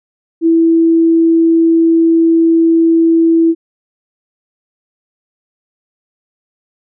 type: tone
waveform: sine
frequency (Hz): 329.6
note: E4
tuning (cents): 0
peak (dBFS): -6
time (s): 0.41-3.55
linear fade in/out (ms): 50
effects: none